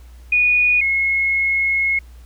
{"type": "tone pair in turn", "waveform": "sine", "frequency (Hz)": [2462, 2170], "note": ["D#7", "C#7"], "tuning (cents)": [-19, -37], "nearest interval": "major second", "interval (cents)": 218, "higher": "first", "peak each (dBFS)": [-12, -15], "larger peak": "first", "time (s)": [[0.32, 0.81], [0.81, 1.99]], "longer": "second", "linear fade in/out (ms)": 5, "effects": ["added 60 Hz sine -38 dBFS peak until 2.25 s", "pink hiss -54 dBFS RMS until 2.25 s"]}